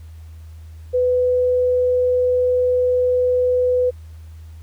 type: tone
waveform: sine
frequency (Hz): 499.5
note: B4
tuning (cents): +20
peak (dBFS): -14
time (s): 0.93-3.91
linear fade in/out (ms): 20
effects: added 80 Hz sine -35 dBFS peak until 4.62 s + pink hiss -56 dBFS RMS until 4.62 s